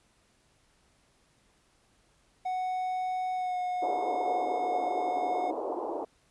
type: tone with pitch glide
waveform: triangle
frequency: 740 to 726 Hz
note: F#5 to F#5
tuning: 0 to -33 cents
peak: -27 dBFS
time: 2.45-5.51 s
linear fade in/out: 10 ms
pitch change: -33 cents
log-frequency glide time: 3.34-3.58 s
type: band-pass noise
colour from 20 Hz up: pink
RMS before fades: -34 dBFS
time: 3.82-6.05 s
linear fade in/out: 5 ms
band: 310 to 940 Hz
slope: 48 dB/octave
effects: pink hiss -67 dBFS RMS until 6.3 s + resampled to 24000 Hz